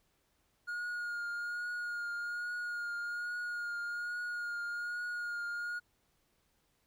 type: tone with vibrato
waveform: triangle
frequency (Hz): 1429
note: F6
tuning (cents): +39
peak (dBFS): -34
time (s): 0.67-5.8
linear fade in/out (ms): 20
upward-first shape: triangle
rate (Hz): 1.2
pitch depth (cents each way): 25
effects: pink hiss -75 dBFS RMS until 6.86 s